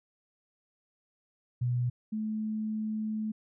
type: tone pair in turn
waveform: sine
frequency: 122.7 / 216.4 Hz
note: B2 / A3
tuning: -11 / -29 cents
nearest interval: minor seventh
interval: 982 cents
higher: second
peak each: -26 / -30 dBFS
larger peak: first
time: 1.61-1.9 / 2.12-3.32 s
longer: second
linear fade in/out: 10 ms
effects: none